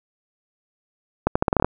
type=accelerating click train; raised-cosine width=1 ms; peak=-3 dBFS; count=9; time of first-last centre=1.27-1.646 s; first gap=85 ms; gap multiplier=0.82; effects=none